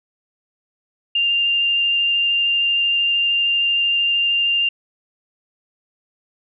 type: tone with vibrato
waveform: sine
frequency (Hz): 2794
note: F7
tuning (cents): 0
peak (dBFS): -15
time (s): 1.15-4.69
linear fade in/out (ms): 5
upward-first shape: sine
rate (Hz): 13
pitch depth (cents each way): 8
effects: none